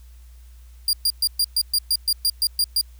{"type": "tone bursts", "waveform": "sawtooth", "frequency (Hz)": 4789, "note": "D8", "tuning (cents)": 33, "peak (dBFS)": -14, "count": 12, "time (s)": [0.88, 2.812], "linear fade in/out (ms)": 2, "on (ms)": 51, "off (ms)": 120, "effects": ["added 60 Hz sine -42 dBFS peak until 2.99 s", "white hiss -59 dBFS RMS until 2.99 s"]}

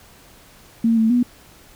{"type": "tone with pitch steps", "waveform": "sine", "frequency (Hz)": [228.5, 222.7, 244.2], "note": ["A#3", "A3", "B3"], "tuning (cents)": [-34, 21, -19], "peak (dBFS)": -13, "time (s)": [0.84, 1.23], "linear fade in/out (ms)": 5, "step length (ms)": 130, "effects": ["pink hiss -48 dBFS RMS until 1.75 s"]}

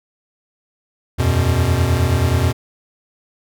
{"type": "chord", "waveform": "square", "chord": "E suspended second", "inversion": "none", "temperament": "equal with one note detuned", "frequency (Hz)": [82.41, 91.81, 123.47], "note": ["E2", "F#2", "B2"], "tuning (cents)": [0, -13, 0], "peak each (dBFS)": -19, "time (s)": [1.18, 2.53], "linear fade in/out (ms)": 20, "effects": []}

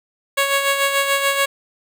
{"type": "tone with tremolo", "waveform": "10% pulse", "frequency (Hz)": 554.4, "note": "C#5", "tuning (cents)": 0, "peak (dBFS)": -6, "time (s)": [0.37, 1.46], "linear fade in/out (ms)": 10, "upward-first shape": "sine", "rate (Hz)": 6.9, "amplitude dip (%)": 50, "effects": []}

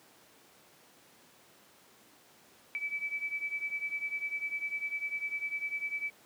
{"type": "beating tone pair", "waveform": "sine", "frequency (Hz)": [2300, 2310], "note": ["D7", "D7"], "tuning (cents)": [-37, -29], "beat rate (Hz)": 10, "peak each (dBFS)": [-35, -38], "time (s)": [2.75, 6.1], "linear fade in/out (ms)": 0, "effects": ["pink hiss -60 dBFS RMS until 6.25 s", "high-pass 200 Hz 12 dB/octave"]}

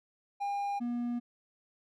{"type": "tone pair in turn", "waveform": "triangle", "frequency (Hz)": [806, 240.2], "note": ["G5", "B3"], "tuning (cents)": [48, -48], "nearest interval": "octave + major sixth", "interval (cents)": 2096, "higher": "first", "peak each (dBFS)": [-29, -29], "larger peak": "neither", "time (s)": [[0.4, 0.8], [0.8, 1.2]], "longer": "neither", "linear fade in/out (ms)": 20, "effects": []}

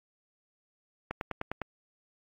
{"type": "click train", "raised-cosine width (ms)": 0.5, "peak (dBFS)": -18, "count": 6, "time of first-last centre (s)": [1.11, 1.617], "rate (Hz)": 9.86, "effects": ["AAC 48 kbps"]}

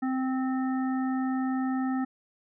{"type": "harmonic tone", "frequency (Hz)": 260.7, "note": "C4", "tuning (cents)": -6, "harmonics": [1, 3, 5, 7], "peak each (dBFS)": [-26, -36, -40, -43], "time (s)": [0.02, 2.05], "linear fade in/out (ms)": 10, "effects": []}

